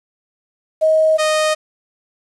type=tone pair in turn; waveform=sine / sawtooth; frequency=631 / 619.4 Hz; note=D#5 / D#5; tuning=+24 / -8 cents; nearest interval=unison; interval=32 cents; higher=first; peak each=-10 dBFS; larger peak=neither; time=0.81-1.18 / 1.18-1.55 s; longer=neither; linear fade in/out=20 ms; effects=resampled to 24000 Hz + 7-bit